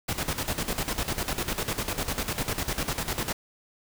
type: noise with tremolo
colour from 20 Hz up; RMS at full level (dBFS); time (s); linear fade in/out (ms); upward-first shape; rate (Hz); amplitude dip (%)
pink; -28; 0.08-3.33; 10; square; 10; 70
effects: none